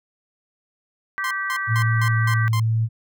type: harmonic tone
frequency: 388.5 Hz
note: G4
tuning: 16 cents flat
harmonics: 3 / 4 / 5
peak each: -29 / -26 / -28 dBFS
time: 1.18-2.48 s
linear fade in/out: 0 ms
type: tone bursts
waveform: sawtooth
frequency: 1047 Hz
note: C6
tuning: 1 cent sharp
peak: -22 dBFS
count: 6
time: 1.24-2.598 s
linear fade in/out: 2 ms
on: 68 ms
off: 190 ms
type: tone with pitch glide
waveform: sine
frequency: 113.3 to 112.32 Hz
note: A#2 to A2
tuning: -49 to +36 cents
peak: -17 dBFS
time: 1.67-2.89 s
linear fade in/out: 50 ms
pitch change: -15 cents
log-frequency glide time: 2.11-2.38 s
effects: none